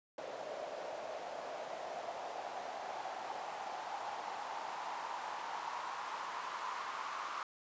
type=noise with band-pass filter sweep; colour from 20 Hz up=white; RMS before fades=-43 dBFS; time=0.18-7.43 s; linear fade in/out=2 ms; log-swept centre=590 to 1100 Hz; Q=4.2; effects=resampled to 16000 Hz